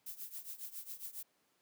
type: noise with tremolo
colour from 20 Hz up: violet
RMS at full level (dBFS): -43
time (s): 0.06-1.23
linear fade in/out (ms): 5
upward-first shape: triangle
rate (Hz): 7.3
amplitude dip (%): 90
effects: pink hiss -75 dBFS RMS until 1.61 s + high-pass 200 Hz 12 dB/octave